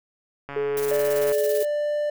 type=click train; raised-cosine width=0.5 ms; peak=-20 dBFS; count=118; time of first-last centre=0.49-1.32 s; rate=141 Hz
type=tone; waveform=sine; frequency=425.6 Hz; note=G#4; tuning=42 cents sharp; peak=-22 dBFS; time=0.56-1.63 s; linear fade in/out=5 ms
type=noise with tremolo; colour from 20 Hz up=blue; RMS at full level=-33 dBFS; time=0.77-1.65 s; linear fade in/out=2 ms; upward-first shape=square; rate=18 Hz; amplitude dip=50%
type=tone with pitch glide; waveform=triangle; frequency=587.3 to 592.4 Hz; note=D5 to D5; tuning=0 to +15 cents; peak=-20 dBFS; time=0.91-2.1 s; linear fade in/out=5 ms; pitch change=+15 cents; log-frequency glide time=1.27-1.95 s
effects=none